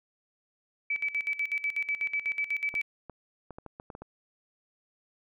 sine tone with tremolo, 2300 Hz, D7, 37 cents flat, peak -26 dBFS, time 0.9-2.82 s, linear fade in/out 5 ms, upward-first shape square, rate 8.1 Hz, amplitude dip 80%
clicks, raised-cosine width 1 ms, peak -28 dBFS, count 9, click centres 2.741 / 3.097 / 3.507 / 3.585 / 3.663 / 3.799 / 3.902 / 3.951 / 4.02 s
effects none

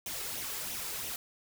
white noise with flanger, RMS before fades -38 dBFS, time 0.06-1.16 s, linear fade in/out 2 ms, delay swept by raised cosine 0.31 to 2.41 ms, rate 3 Hz, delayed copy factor +0.55, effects none

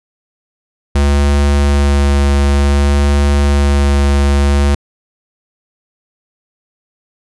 square tone with vibrato, 70.9 Hz, C#2, 40 cents sharp, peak -9 dBFS, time 0.95-4.75 s, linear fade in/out 5 ms, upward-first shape sine, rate 0.55 Hz, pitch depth 12 cents each way, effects resampled to 24000 Hz

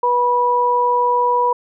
sine tone pair together, 488.4 / 976.8 Hz, B4 / B5, -19 / -19 cents, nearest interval octave, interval 1200 cents, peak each -19 / -14 dBFS, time 0.03-1.53 s, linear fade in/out 5 ms, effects none

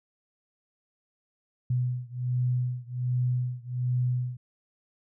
sine beating tone pair, 124.1 / 125.4 Hz, B2 / B2, +9 / +27 cents, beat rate 1.3 Hz, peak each -28 / -29 dBFS, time 1.7-4.37 s, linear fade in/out 5 ms, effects none

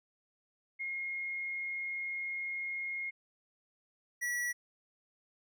sine / square tone pair in turn, 2147 / 1939.5 Hz, C7 / B6, +44 / -32 cents, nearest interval major second, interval 176 cents, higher first, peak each -35 / -33 dBFS, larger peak second, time 0.79-3.11 / 4.21-4.53 s, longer first, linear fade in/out 20 ms, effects none

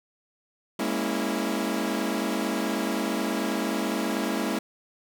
sawtooth chord, A# half-diminished seventh, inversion third, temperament equal with one note detuned, 203.8 / 233.1 / 277.2 / 329.6 Hz, G#3 / A#3 / C#4 / E4, -32 / 0 / 0 / 0 cents, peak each -27 / -27 / -28 / -27 dBFS, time 0.79-4.59 s, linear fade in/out 5 ms, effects none

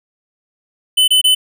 square tone bursts, 3021 Hz, F#7, 35 cents sharp, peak -9 dBFS, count 3, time 0.97-1.35 s, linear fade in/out 10 ms, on 110 ms, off 25 ms, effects none

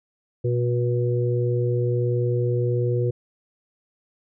harmonic tone, 121.4 Hz, B2, 29 cents flat, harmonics 1 / 3 / 4, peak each -21 / -26 / -27 dBFS, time 0.44-3.11 s, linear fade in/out 10 ms, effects none

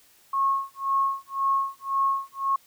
sine tone with tremolo, 1091 Hz, C#6, 28 cents flat, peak -19 dBFS, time 0.33-2.56 s, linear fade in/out 5 ms, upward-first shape sine, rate 1.9 Hz, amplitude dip 100%, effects white hiss -58 dBFS RMS until 2.66 s

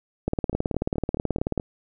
two click trains, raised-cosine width 2 ms, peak -10 / -18 dBFS, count 25 / 6, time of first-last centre 0.28-1.577 / 0.53-1.598 s, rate 18.5 / 4.68 Hz, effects none

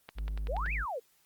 click train, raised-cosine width 0.3 ms, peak -27 dBFS, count 7, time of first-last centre 0.09-0.661 s, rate 10.5 Hz
triangle tone, 51.91 Hz, G#1, in tune, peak -30 dBFS, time 0.15-0.86 s, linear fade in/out 50 ms
sine exponential two-way sweep, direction up then down, 434.3 to 2637 to 434.3 Hz, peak -33 dBFS, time 0.48-1 s, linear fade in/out 20 ms, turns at 0.73 s
effects white hiss -68 dBFS RMS until 1.25 s + Opus 24 kbps

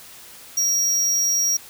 square tone, 5670 Hz, F8, 25 cents sharp, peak -18 dBFS, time 0.57-1.57 s, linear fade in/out 5 ms, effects white hiss -43 dBFS RMS until 1.69 s

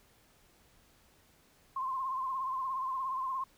sine tone with vibrato, 1051 Hz, C6, 7 cents sharp, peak -32 dBFS, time 1.76-3.44 s, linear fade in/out 5 ms, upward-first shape triangle, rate 17 Hz, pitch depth 67 cents each way, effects pink hiss -65 dBFS RMS until 3.57 s

